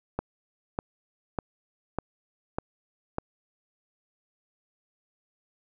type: click train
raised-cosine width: 1 ms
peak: -14 dBFS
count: 6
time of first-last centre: 0.19-3.184 s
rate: 1.67 Hz
effects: none